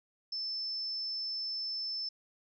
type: tone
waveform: sine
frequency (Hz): 5280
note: E8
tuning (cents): +2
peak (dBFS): -34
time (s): 0.32-2.09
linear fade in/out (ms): 5
effects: none